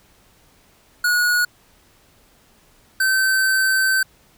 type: tone pair in turn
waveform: square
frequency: 1455 / 1541.5 Hz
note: F#6 / G6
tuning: -29 / -29 cents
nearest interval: minor second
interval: 100 cents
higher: second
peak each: -16 dBFS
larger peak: neither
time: 1.04-1.45 / 3-4.03 s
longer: second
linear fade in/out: 5 ms
effects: pink hiss -55 dBFS RMS until 4.37 s